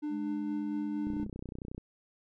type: tone with tremolo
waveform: triangle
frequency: 298.6 Hz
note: D4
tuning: 29 cents sharp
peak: -30 dBFS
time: 0.02-1.25 s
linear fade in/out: 20 ms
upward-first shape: sine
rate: 4.3 Hz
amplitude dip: 25%
type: tone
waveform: sine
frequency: 209.6 Hz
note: G#3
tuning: 16 cents sharp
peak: -36 dBFS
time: 0.09-1.3 s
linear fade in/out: 50 ms
type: click train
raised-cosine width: 3 ms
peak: -28 dBFS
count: 23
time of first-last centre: 1.07-1.78 s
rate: 31 Hz
effects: none